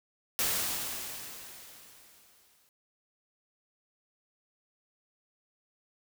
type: noise with exponential decay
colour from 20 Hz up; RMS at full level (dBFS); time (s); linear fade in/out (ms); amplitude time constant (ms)
white; -28; 0.39-2.69; 0; 500
effects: none